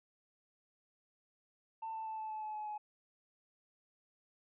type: tone with pitch steps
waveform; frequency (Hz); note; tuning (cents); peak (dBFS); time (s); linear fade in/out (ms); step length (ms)
triangle; 893 / 885.8 / 878.7 / 871.6 / 864.6 / 857.6 / 850.7 / 843.9; A5 / A5 / A5 / A5 / A5 / A5 / G#5 / G#5; +25 / +11 / -3 / -17 / -31 / -45 / +41 / +27; -36; 1.82-2.78; 10; 120
effects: tanh soft clip ceiling -36 dBFS + resampled to 8000 Hz